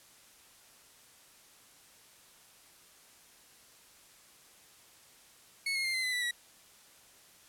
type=tone with pitch steps; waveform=30% pulse; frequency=2200 / 2152 / 2106 / 2060 / 2015 / 1971.3 / 1928.5 Hz; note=C#7 / C7 / C7 / C7 / B6 / B6 / B6; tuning=-14 / +48 / +11 / -28 / +34 / -4 / -42 cents; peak=-28 dBFS; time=5.66-6.311 s; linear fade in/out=5 ms; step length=93 ms; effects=white hiss -59 dBFS RMS until 7.48 s + low-pass 12000 Hz 12 dB/octave